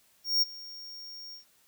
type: tone with ADSR envelope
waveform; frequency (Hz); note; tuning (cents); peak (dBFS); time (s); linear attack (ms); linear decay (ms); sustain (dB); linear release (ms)
square; 5550; F8; -12; -21; 0.24-1.45; 180; 21; -21; 120
effects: white hiss -65 dBFS RMS until 1.67 s